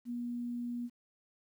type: tone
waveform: sine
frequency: 240.6 Hz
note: B3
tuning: 45 cents flat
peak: -35 dBFS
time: 0.05-0.9 s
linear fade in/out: 50 ms
effects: 11-bit